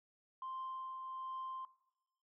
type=tone with tremolo; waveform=sine; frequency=1046.5 Hz; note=C6; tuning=in tune; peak=-39 dBFS; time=0.42-1.65 s; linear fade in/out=2 ms; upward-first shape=triangle; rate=1.3 Hz; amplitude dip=40%; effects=noise-tail reverb RT60 0.8 s tail -18 dB re dry + tanh soft clip ceiling -38 dBFS